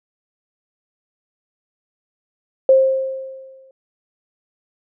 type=tone with exponential decay; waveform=sine; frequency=530 Hz; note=C5; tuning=22 cents sharp; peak=-6 dBFS; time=2.69-3.71 s; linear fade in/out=2 ms; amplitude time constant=220 ms; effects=none